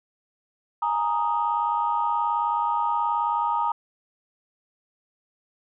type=chord; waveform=sine; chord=Ab suspended second; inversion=none; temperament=equal with one note detuned; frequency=833.5 / 932.3 / 1244.5 Hz; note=Ab5 / Bb5 / Eb6; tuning=+6 / 0 / 0 cents; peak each=-28 / -23 / -27 dBFS; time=0.82-3.72 s; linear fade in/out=5 ms; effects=tanh soft clip ceiling -12 dBFS